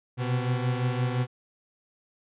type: beating tone pair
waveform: 40% pulse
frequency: 123.47 / 129.27 Hz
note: B2 / C3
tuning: 0 / -21 cents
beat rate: 5.8 Hz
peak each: -25 / -30 dBFS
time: 0.17-1.27 s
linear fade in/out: 50 ms
effects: resampled to 8000 Hz